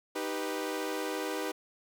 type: chord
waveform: sawtooth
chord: Eb augmented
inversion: none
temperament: equal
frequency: 311.1 / 392 / 493.9 Hz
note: Eb4 / G4 / B4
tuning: 0 / 0 / 0 cents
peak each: -33 dBFS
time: 0.15-1.52 s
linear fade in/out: 10 ms
effects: none